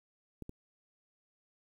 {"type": "clicks", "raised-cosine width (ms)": 3, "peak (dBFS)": -30, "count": 2, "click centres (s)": [0.423, 0.494], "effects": ["10-bit"]}